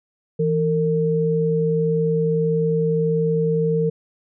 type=tone pair together; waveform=sine; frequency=163.54 / 455.4 Hz; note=E3 / A#4; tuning=-13 / -40 cents; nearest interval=octave + tritone; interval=1773 cents; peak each=-20 / -19 dBFS; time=0.39-3.9 s; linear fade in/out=10 ms; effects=none